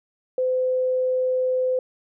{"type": "tone", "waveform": "sine", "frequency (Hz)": 511, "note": "C5", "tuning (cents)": -41, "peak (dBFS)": -19, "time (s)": [0.38, 1.79], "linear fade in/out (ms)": 2, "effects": []}